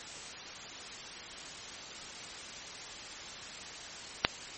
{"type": "click", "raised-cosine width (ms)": 0.2, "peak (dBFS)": -4, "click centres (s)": 4.249, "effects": ["white hiss -44 dBFS RMS until 4.57 s", "MP3 32 kbps"]}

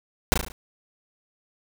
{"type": "noise with echo", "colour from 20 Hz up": "pink", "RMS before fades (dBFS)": -17, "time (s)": [0.32, 0.34], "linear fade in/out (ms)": 0, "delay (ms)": 36, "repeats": 5, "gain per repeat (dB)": -5, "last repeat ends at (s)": 0.52, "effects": []}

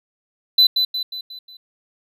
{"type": "tone with echo", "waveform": "triangle", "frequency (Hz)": 4006, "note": "B7", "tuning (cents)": 24, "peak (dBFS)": -8, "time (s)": [0.58, 0.67], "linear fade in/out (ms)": 5, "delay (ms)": 180, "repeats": 5, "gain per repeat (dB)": -6, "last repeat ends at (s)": 1.57, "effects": []}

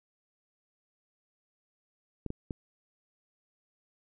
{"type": "clicks", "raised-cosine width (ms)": 3, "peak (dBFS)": -22, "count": 3, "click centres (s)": [2.263, 2.304, 2.508], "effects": []}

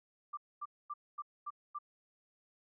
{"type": "tone bursts", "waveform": "sine", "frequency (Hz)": 1181, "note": "D6", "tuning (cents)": 9, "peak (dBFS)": -38, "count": 6, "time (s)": [0.33, 1.788], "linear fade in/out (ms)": 10, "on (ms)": 43, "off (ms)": 240, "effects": []}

